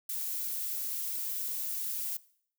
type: noise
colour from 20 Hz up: violet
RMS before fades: -35 dBFS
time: 0.09-2.17 s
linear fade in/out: 5 ms
effects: noise-tail reverb RT60 0.6 s tail -20 dB re dry